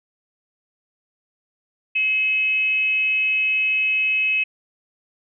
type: tone with frequency modulation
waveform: sine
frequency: 2562 Hz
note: E7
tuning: 50 cents flat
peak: -17 dBFS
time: 1.95-4.44 s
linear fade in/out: 10 ms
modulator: 441 Hz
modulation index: 0.29
effects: none